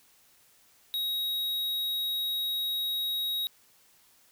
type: tone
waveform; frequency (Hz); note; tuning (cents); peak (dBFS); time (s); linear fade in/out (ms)
square; 3800; A#7; +33; -29; 0.94-3.47; 0
effects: white hiss -62 dBFS RMS until 4.31 s